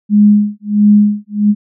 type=tone with tremolo; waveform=sine; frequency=207.7 Hz; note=G#3; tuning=in tune; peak=-3 dBFS; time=0.09-1.55 s; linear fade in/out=50 ms; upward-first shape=sine; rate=1.5 Hz; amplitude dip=100%; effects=none